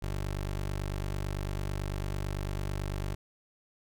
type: tone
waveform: 20% pulse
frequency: 49 Hz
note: G1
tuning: in tune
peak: -27 dBFS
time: 0.02-3.15 s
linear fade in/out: 10 ms
effects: none